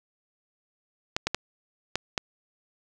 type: clicks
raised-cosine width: 0.2 ms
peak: -8 dBFS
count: 5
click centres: 1.165 / 1.27 / 1.346 / 1.956 / 2.178 s
effects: none